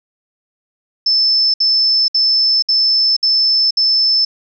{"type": "tone bursts", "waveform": "sine", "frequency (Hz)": 5270, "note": "E8", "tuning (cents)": -1, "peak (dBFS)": -10, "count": 6, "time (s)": [1.06, 4.25], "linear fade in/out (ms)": 5, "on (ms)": 480, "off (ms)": 62, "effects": []}